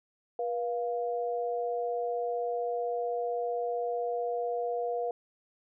sine tone pair together, 482.3 / 698 Hz, B4 / F5, -41 / -1 cents, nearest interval tritone, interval 640 cents, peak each -31 / -33 dBFS, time 0.39-5.11 s, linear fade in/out 2 ms, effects none

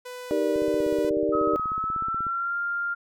sawtooth tone with vibrato, 493.9 Hz, B4, in tune, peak -32 dBFS, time 0.05-1.1 s, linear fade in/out 10 ms, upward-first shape square, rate 2 Hz, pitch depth 14 cents each way
sine chord, Eb major seventh, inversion none, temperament equal, 311.1 / 392 / 466.2 / 587.3 Hz, Eb4 / G4 / Bb4 / D5, 0 / 0 / 0 / 0 cents, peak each -27 dBFS, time 0.31-1.56 s, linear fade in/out 0 ms
click train, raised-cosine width 3 ms, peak -27 dBFS, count 29, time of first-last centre 0.56-2.267 s, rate 16.4 Hz
sine tone with pitch glide, 1274 to 1397.4 Hz, D#6 to F6, +41 to +1 cents, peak -25 dBFS, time 1.32-2.95 s, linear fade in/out 20 ms, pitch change +160 cents, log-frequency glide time 1.66-2.57 s
effects none

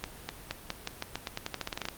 accelerating click train, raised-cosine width 0.2 ms, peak -15 dBFS, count 18, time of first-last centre 0.04-1.886 s, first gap 250 ms, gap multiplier 0.88, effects pink hiss -48 dBFS RMS until 1.97 s + Opus 32 kbps

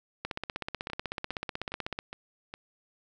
two click trains, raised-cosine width 0.3 ms, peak -23 / -17 dBFS, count 5 / 29, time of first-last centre 0.9-2.539 / 0.25-1.989 s, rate 2.44 / 16.1 Hz, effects none

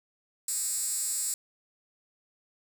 10% pulse tone with high-pass filter, 311.3 Hz, D#4, 1 cent sharp, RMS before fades -31 dBFS, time 0.48-1.34 s, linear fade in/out 2 ms, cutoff 8100 Hz, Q 3.1, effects none

